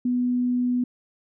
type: tone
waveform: sine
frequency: 247.1 Hz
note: B3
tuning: 1 cent sharp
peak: -20 dBFS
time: 0.05-0.84 s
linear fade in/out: 5 ms
effects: none